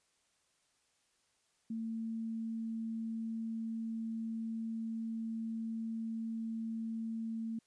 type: tone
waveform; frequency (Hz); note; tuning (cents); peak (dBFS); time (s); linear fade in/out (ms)
sine; 225.2; A3; +40; -36; 1.7-7.59; 5
effects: white hiss -75 dBFS RMS until 7.66 s + resampled to 22050 Hz